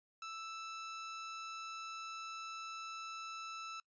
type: tone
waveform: sawtooth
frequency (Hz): 1320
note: E6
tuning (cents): +2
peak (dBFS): -40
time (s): 0.22-3.8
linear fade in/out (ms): 2
effects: noise-tail reverb RT60 0.1 s tail -24 dB re dry + resampled to 16000 Hz